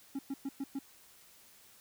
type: tone bursts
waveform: triangle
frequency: 273.6 Hz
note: C#4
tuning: 23 cents flat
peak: -32 dBFS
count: 5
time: 0.15-0.79 s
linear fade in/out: 5 ms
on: 40 ms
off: 110 ms
effects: white hiss -60 dBFS RMS until 1.8 s